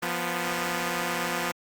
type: tone pair together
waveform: 5% pulse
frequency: 174.61 / 246.1 Hz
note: F3 / B3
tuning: 0 / -6 cents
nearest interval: tritone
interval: 594 cents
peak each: -18 / -19 dBFS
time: 0.02-1.52 s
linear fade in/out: 10 ms
effects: Opus 24 kbps